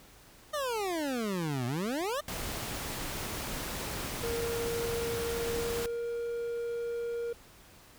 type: exponential two-way sweep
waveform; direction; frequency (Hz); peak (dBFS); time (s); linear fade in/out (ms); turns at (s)
25% pulse; down then up; 622.3 to 117.3 to 622.3; -27; 0.53-2.21; 10; 1.66
type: noise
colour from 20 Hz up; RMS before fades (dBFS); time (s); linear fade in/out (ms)
pink; -37; 2.28-5.86; 2
type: tone with pitch glide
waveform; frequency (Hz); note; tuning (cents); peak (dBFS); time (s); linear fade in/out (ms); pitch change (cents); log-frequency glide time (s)
triangle; 466.2 to 470.3; A#4 to A#4; 0 to +15; -30; 4.23-7.33; 5; +15; 5.41-6.01
effects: pink hiss -56 dBFS RMS until 7.98 s